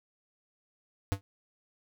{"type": "tone with exponential decay", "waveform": "square", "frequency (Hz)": 98.1, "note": "G2", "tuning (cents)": 2, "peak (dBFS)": -22, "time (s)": [1.12, 1.21], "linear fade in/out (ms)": 0, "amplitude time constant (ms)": 18, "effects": []}